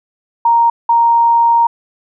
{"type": "tone pair in turn", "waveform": "sine", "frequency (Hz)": [932.3, 932.3], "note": ["A#5", "A#5"], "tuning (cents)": [0, 0], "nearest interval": "unison", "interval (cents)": 0, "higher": "neither", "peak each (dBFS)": -7, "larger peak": "neither", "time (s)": [[0.45, 0.7], [0.89, 1.67]], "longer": "second", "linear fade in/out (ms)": 5, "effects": []}